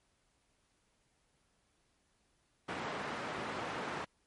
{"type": "band-pass noise", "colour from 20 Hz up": "white", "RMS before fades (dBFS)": -40, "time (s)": [2.68, 4.05], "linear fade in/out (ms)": 10, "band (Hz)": [120, 1400], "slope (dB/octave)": 12, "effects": ["pink hiss -75 dBFS RMS until 4.26 s", "MP3 48 kbps"]}